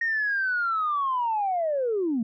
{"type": "linear sweep", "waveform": "sine", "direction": "down", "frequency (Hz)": [1864.7, 212.4], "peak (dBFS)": -22, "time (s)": [0.01, 2.23], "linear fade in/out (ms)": 5, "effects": ["tanh soft clip ceiling -18 dBFS"]}